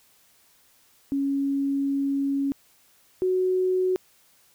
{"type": "tone pair in turn", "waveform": "sine", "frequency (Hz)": [277.2, 370], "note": ["C#4", "F#4"], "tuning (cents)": [0, 0], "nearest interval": "perfect fourth", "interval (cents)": 500, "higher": "second", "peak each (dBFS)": [-22, -20], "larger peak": "second", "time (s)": [[1.12, 2.52], [3.22, 3.96]], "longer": "first", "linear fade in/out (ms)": 0, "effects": ["white hiss -60 dBFS RMS until 4.54 s"]}